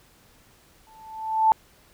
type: tone with exponential growth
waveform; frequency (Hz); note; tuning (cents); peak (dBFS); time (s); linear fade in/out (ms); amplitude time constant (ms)
sine; 880; A5; 0; -12; 0.87-1.52; 0; 140
effects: pink hiss -57 dBFS RMS until 1.93 s